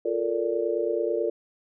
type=chord; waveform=sine; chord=Bb major seventh; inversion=second; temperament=just; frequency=349.6 / 437 / 466.2 / 582.7 Hz; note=F4 / A4 / Bb4 / D5; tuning=+2 / -12 / 0 / -14 cents; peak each=-29 / -29 / -28 / -30 dBFS; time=0.05-1.3 s; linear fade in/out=5 ms; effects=none